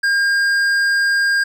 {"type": "tone with hard clipping", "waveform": "triangle", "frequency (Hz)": 1610, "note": "G6", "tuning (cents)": 46, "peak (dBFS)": -15, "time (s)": [0.03, 1.44], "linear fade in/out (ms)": 10, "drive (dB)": 12, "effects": []}